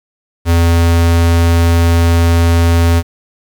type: tone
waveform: square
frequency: 84.4 Hz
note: E2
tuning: 41 cents sharp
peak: -8 dBFS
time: 0.45-3.03 s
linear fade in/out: 50 ms
effects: 7-bit